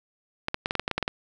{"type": "clicks", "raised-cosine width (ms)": 0.3, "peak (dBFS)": -10, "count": 11, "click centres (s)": [0.484, 0.544, 0.659, 0.709, 0.753, 0.796, 0.879, 0.913, 0.98, 1.027, 1.079], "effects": []}